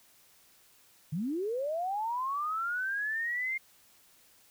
sine linear sweep, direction up, 140.4 to 2129 Hz, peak -30 dBFS, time 1.12-3.58 s, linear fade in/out 10 ms, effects white hiss -62 dBFS RMS until 4.5 s

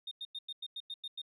sine tone bursts, 3673 Hz, A#7, 26 cents flat, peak -37 dBFS, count 9, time 0.07-1.217 s, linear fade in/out 5 ms, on 43 ms, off 95 ms, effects tanh soft clip ceiling -35 dBFS

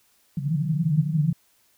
white band-pass noise, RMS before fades -23 dBFS, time 0.37-1.33 s, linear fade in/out 5 ms, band 140 to 170 Hz, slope 96 dB/octave, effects white hiss -63 dBFS RMS until 1.77 s

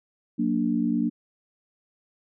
sine chord, Gb augmented, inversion none, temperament equal with one note detuned, 183.51 / 233.1 / 293.7 Hz, Gb3 / Bb3 / D4, -14 / 0 / 0 cents, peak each -29 / -24 / -26 dBFS, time 0.38-1.1 s, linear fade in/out 20 ms, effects none

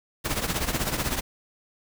pink noise with tremolo, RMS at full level -24 dBFS, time 0.24-1.21 s, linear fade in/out 20 ms, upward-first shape triangle, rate 16 Hz, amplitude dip 80%, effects none

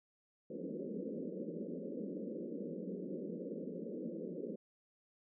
pink band-pass noise, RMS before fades -43 dBFS, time 0.5-4.56 s, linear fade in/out 5 ms, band 170 to 550 Hz, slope 96 dB/octave, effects none

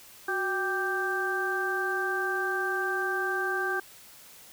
harmonic tone with a mistuned harmonic, 392 Hz, G4, in tune, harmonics 1 / 2 / 3 / 4, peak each -32 / -35 / -36 / -29 dBFS, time 0.28-3.8 s, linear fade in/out 5 ms, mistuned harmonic 1, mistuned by -96 cents, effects white hiss -51 dBFS RMS until 4.52 s

